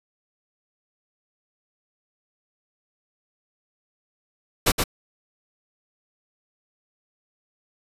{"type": "noise with echo", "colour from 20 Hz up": "pink", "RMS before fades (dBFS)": -18, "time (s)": [4.66, 4.72], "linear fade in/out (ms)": 10, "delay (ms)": 120, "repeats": 1, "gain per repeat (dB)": -4, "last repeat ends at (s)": 4.84, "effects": ["resampled to 32000 Hz"]}